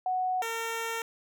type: tone pair in turn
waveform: sine / 10% pulse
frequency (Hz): 740 / 456.2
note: F#5 / A#4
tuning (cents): 0 / -37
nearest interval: minor sixth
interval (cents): 837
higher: first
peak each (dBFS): -26 / -23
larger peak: second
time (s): 0.06-0.42 / 0.42-1.02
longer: second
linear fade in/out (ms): 2
effects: none